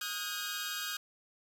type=tone cluster; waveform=15% pulse; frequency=1251 / 1448 / 1613 / 3771 Hz; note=D#6 / F#6 / G6 / A#7; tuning=+9 / -38 / +49 / +19 cents; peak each=-36 / -35 / -33 / -36 dBFS; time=0.01-0.97 s; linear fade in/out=5 ms; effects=9-bit